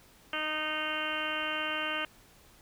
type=harmonic tone; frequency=308.6 Hz; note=D#4; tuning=14 cents flat; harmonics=1 / 2 / 3 / 4 / 5 / 6 / 7 / 8 / 9 / 10; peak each=-43 / -40 / -44 / -38 / -37 / -44 / -41 / -44 / -37 / -39 dBFS; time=0.33-2.05 s; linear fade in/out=2 ms; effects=pink hiss -59 dBFS RMS until 2.61 s